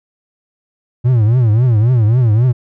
triangle tone with vibrato, 116.2 Hz, A#2, 5 cents flat, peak -6 dBFS, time 1.04-2.53 s, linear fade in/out 20 ms, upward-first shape triangle, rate 3.7 Hz, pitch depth 220 cents each way, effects none

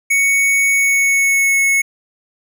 square tone with pitch glide, 2225 to 2196 Hz, C#7 to C#7, +6 to -17 cents, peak -12 dBFS, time 0.1-1.82 s, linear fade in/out 10 ms, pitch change -23 cents, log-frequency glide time 0.73-1.59 s, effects none

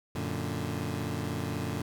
20% pulse chord, Gb augmented, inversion none, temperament equal, 92.5 / 116.54 / 146.83 Hz, Gb2 / Bb2 / D3, 0 / 0 / 0 cents, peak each -31 dBFS, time 0.15-1.82 s, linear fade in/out 5 ms, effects none

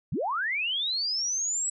sine linear sweep, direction up, 91.6 to 7902 Hz, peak -26 dBFS, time 0.12-1.7 s, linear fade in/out 5 ms, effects none

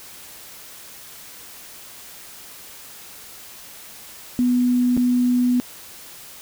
sine tone with dropouts, 246.9 Hz, B3, in tune, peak -15 dBFS, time 4.39-5.6 s, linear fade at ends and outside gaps 0 ms, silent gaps 4.967-4.975 s, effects white hiss -41 dBFS RMS until 6.41 s

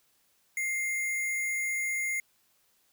sine tone with sample-and-hold, 2105 Hz, C7, 10 cents sharp, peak -28 dBFS, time 0.57-2.2 s, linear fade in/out 2 ms, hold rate 8820 Hz, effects white hiss -69 dBFS RMS until 2.92 s

